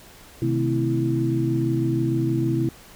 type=tone cluster; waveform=sine; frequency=129 / 155.4 / 222.4 / 260.1 / 330.2 Hz; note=C3 / D#3 / A3 / C4 / E4; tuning=-24 / -2 / +19 / -10 / +3 cents; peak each=-23 / -32 / -31 / -30 / -23 dBFS; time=0.42-2.69 s; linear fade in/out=2 ms; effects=pink hiss -47 dBFS RMS until 2.95 s